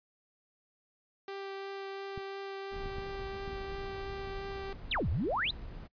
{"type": "tone with vibrato", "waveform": "sawtooth", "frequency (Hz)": 392, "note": "G4", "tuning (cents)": 0, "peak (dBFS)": -35, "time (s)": [1.28, 4.73], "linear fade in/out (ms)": 2, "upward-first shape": "triangle", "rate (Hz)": 2.9, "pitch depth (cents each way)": 9}
{"type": "clicks", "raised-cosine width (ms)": 5, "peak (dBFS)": -30, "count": 4, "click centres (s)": [2.177, 2.859, 2.984, 3.478]}
{"type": "noise", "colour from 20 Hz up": "brown", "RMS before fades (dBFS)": -44, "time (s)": [2.71, 5.88], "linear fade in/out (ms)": 20}
{"type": "exponential two-way sweep", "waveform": "sine", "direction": "down then up", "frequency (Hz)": [4186, 65.41, 4186], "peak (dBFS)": -29, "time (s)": [4.91, 5.51], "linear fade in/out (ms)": 5, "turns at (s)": 5.09}
{"effects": ["noise-tail reverb RT60 0.1 s tail -23 dB re dry", "resampled to 11025 Hz"]}